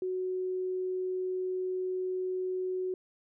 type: tone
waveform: sine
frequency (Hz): 370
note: F#4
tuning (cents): 0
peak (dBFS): -30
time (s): 0.02-2.94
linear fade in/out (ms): 2
effects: none